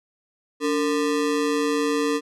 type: ring-modulated tone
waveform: square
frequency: 371.9 Hz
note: F#4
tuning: 9 cents sharp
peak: -18 dBFS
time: 0.6-2.21 s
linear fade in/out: 50 ms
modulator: 83.6 Hz
effects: low-pass 9000 Hz 12 dB/octave